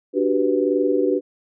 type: chord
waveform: sine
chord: G major seventh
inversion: second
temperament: equal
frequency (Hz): 293.7 / 370 / 392 / 493.9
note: D4 / F#4 / G4 / B4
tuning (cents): 0 / 0 / 0 / 0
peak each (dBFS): -22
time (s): 0.13-1.21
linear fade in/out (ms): 50
effects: none